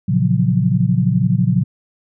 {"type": "chord", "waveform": "sine", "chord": "Gb major seventh", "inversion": "first", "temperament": "equal with one note detuned", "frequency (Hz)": [116.54, 138.59, 173.01, 185], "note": ["Bb2", "Db3", "F3", "Gb3"], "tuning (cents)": [0, 0, -16, 0], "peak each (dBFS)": -18, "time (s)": [0.08, 1.64], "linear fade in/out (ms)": 10, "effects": []}